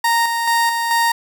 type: tone with tremolo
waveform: 30% pulse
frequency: 929 Hz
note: A#5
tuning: 6 cents flat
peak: -11 dBFS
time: 0.04-1.12 s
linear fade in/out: 5 ms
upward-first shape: square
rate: 2.3 Hz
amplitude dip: 40%
effects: 8-bit